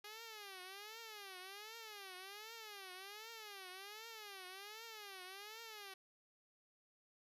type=tone with vibrato; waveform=5% pulse; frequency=409.7 Hz; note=G#4; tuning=24 cents flat; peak=-39 dBFS; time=0.04-5.94 s; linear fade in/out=5 ms; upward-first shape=triangle; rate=1.3 Hz; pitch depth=220 cents each way; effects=resampled to 32000 Hz